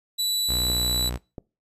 sawtooth tone, 3951 Hz, B7, in tune, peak -19 dBFS, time 0.18-1.1 s, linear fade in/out 20 ms
sawtooth tone with vibrato, 61.2 Hz, B1, 15 cents flat, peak -24 dBFS, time 0.48-1.18 s, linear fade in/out 20 ms, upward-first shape triangle, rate 14 Hz, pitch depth 24 cents each way
clicks, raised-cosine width 2 ms, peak -22 dBFS, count 2, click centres 0.7 / 1.382 s
effects noise-tail reverb RT60 0.3 s tail -23 dB re dry + resampled to 32000 Hz

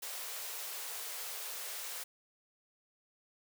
white high-pass noise, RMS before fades -42 dBFS, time 0.02-2.04 s, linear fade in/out 10 ms, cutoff 400 Hz, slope 96 dB/octave, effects none

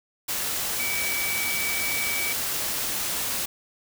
sine tone in noise, 2287 Hz, D7, 47 cents flat, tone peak -28 dBFS, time 0.79-2.33 s, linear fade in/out 10 ms, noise white, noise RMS -28 dBFS, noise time 0.28-3.46 s, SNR -3 dB, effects none

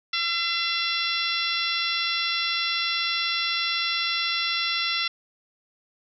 harmonic tone with a mistuned harmonic, 679 Hz, F5, 49 cents flat, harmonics 2 / 3 / 4 / 5 / 6 / 7 / 8, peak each -32 / -31 / -30 / -29 / -31 / -35 / -33 dBFS, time 0.13-5.08 s, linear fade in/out 5 ms, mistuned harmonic 5, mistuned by +20 cents, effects none

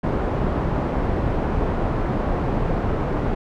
pink low-pass noise, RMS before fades -22 dBFS, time 0.03-3.35 s, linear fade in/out 10 ms, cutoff 910 Hz, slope 12 dB/octave, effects none

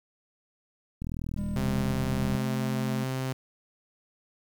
click train, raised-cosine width 5 ms, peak -22 dBFS, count 55, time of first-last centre 1.02-2.35 s, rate 40.6 Hz
triangle tone with pitch glide, 201.2 to 215.6 Hz, G3 to A3, +45 to -35 cents, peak -28 dBFS, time 1.37-3.05 s, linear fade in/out 20 ms, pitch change +120 cents, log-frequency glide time 2.37-2.43 s
sawtooth tone, 130.81 Hz, C3, in tune, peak -25 dBFS, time 1.56-3.33 s, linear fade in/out 5 ms
effects 9-bit

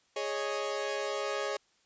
sawtooth chord, Ab suspended fourth, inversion none, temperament equal, 415.3 / 554.4 / 622.3 Hz, Ab4 / Db5 / Eb5, 0 / 0 / 0 cents, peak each -32 / -31 / -35 dBFS, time 0.16-1.57 s, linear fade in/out 5 ms, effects white hiss -69 dBFS RMS until 1.85 s + resampled to 16000 Hz

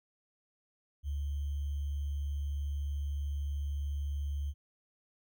sine tone with sample-and-hold, 71.6 Hz, D2, 43 cents flat, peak -32 dBFS, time 1.03-4.54 s, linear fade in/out 50 ms, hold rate 3150 Hz, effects none

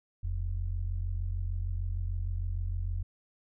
sine tone pair together, 41.45 / 88 Hz, E1 / F2, +10 / +14 cents, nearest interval octave + minor second, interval 1304 cents, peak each -32 / -33 dBFS, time 0.23-3.03 s, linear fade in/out 10 ms, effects none

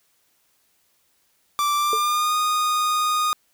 45% pulse tone with pitch glide, 1171 to 1232.8 Hz, D6 to D#6, -5 to -16 cents, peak -19 dBFS, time 1.59-3.33 s, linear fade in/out 0 ms, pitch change +89 cents, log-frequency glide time 1.75-2.35 s
sine tone with exponential decay, 440 Hz, A4, in tune, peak -20 dBFS, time 1.93-2.03 s, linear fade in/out 1 ms, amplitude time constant 20 ms
effects white hiss -65 dBFS RMS until 3.53 s

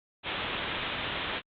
white low-pass noise, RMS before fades -34 dBFS, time 0.23-1.42 s, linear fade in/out 50 ms, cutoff 3700 Hz, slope 96 dB/octave, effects Opus 48 kbps

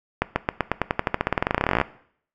accelerating click train, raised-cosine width 0.5 ms, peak -4 dBFS, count 30, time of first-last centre 0.22-1.814 s, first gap 140 ms, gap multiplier 0.92, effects noise-tail reverb RT60 0.6 s tail -18 dB re dry

